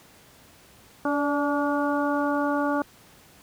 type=harmonic tone with a mistuned harmonic; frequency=287.1 Hz; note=D4; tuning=39 cents flat; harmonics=1 / 2 / 3 / 4 / 5; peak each=-25 / -28 / -30 / -31 / -32 dBFS; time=1.05-2.82 s; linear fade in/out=2 ms; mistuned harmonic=2; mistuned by=+28 cents; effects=pink hiss -53 dBFS RMS until 3.42 s + high-pass 60 Hz 12 dB/octave